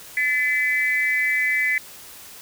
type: tone with amplitude modulation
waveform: sine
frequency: 2026 Hz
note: B6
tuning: 44 cents sharp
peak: -14 dBFS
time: 0.17-1.78 s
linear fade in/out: 2 ms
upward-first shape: sine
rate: 280 Hz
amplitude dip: 95%
effects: white hiss -42 dBFS RMS until 2.41 s